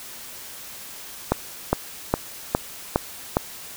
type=click train; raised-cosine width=1 ms; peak=-3 dBFS; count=6; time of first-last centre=1.32-3.369 s; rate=2.44 Hz; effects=white hiss -39 dBFS RMS until 3.76 s